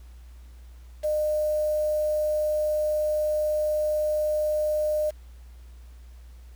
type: tone with quantisation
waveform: sine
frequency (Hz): 608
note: D#5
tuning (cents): -40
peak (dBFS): -22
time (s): 1.03-5.11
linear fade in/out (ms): 20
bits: 7
effects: added 60 Hz sine -43 dBFS peak until 6.55 s + pink hiss -61 dBFS RMS until 6.55 s